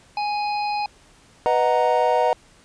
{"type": "harmonic tone", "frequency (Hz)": 830.6, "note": "G#5", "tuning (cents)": 0, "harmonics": [1, 3, 5, 6], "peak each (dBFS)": [-22, -32, -36, -38], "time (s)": [0.17, 0.86], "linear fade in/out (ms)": 2}
{"type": "chord", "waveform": "triangle", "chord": "B major seventh", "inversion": "none", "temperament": "equal", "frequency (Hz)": [493.9, 622.3, 740, 932.3], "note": ["B4", "D#5", "F#5", "A#5"], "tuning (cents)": [0, 0, 0, 0], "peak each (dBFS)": -20, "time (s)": [1.46, 2.33], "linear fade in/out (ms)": 0}
{"effects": ["pink hiss -53 dBFS RMS until 2.64 s", "resampled to 22050 Hz"]}